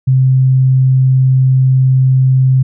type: tone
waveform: sine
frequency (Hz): 130.81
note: C3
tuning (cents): 0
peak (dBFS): -6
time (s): 0.07-2.63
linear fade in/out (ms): 10
effects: none